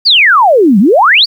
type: exponential two-way sweep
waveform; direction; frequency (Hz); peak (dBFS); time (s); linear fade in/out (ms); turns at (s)
sine; down then up; 4907 to 181.8 to 4907; -3; 0.05-1.26; 20; 0.79
effects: 7-bit